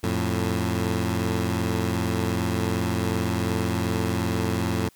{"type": "tone pair together", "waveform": "15% pulse", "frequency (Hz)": [88.35, 111], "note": ["F2", "A2"], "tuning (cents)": [21, 16], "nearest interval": "major third", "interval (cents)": 395, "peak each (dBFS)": [-19, -20], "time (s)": [0.03, 4.89], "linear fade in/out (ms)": 10, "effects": ["white hiss -58 dBFS RMS until 4.95 s"]}